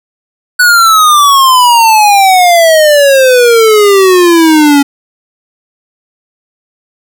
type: exponential sweep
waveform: square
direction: down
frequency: 1488 to 278.4 Hz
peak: -3 dBFS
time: 0.59-4.83 s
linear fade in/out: 10 ms
effects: none